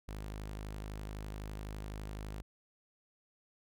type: tone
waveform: sawtooth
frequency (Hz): 51.91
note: G#1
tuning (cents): 0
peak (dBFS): -37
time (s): 0.08-2.42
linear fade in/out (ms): 5
effects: none